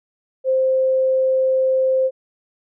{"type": "tone", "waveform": "sine", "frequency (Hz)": 523.3, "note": "C5", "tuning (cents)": 0, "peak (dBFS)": -14, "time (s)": [0.44, 2.11], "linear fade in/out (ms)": 50, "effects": []}